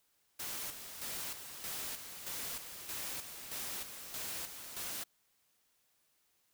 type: noise with tremolo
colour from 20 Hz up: white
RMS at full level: -41 dBFS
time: 0.39-5.04 s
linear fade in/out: 10 ms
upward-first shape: square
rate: 1.6 Hz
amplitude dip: 55%
effects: white hiss -75 dBFS RMS until 6.53 s